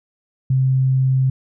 sine tone, 131.5 Hz, C3, 9 cents sharp, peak -13 dBFS, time 0.5-1.3 s, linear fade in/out 5 ms, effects none

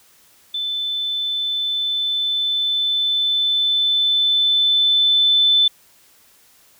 sine tone with level ramp, 3520 Hz, A7, in tune, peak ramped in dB -21 to -11 dBFS, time 0.54-5.68 s, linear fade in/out 5 ms, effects white hiss -53 dBFS RMS until 6.79 s

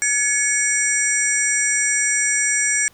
sine tone cluster, 1703 / 2222 / 5790 / 7360 / 8320 Hz, G#6 / C#7 / F#8 / A#8 / C9, +43 / +4 / -38 / -23 / -11 cents, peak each -23 dBFS, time 0.02-2.88 s, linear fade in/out 0 ms, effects pink hiss -53 dBFS RMS until 2.93 s

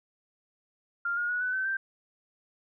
sine tone with pitch steps, 1396.9 / 1429.6 / 1463 / 1497.2 / 1532.2 / 1568 Hz, F6 / F6 / F#6 / F#6 / G6 / G6, 0 / +40 / -20 / +20 / -40 / 0 cents, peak -27 dBFS, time 1.05-1.77 s, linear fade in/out 5 ms, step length 120 ms, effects none

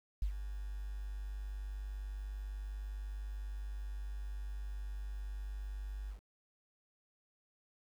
sine tone with ADSR envelope, 49.88 Hz, G1, 31 cents sharp, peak -29 dBFS, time 0.22-6.2 s, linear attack 4 ms, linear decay 91 ms, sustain -10 dB, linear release 100 ms, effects 10-bit

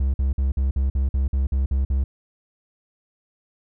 triangle tone bursts, 67 Hz, C2, 42 cents sharp, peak -16 dBFS, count 11, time 0-2.04 s, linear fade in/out 5 ms, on 140 ms, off 50 ms, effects none

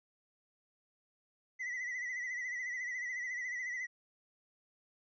triangle tone with vibrato, 1982 Hz, B6, 6 cents sharp, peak -35 dBFS, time 1.59-3.87 s, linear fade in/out 20 ms, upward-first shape sine, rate 14 Hz, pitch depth 62 cents each way, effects resampled to 16000 Hz

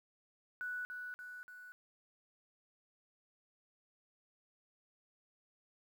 sine tone with echo, 1480 Hz, F#6, in tune, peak -38 dBFS, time 0.61-0.85 s, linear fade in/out 0 ms, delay 290 ms, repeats 3, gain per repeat -4 dB, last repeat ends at 1.72 s, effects 11-bit

